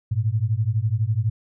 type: beating tone pair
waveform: sine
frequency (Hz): 103.83 / 115.83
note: G#2 / A#2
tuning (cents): 0 / -11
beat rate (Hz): 12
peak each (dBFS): -22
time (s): 0.11-1.3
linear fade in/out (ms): 10
effects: none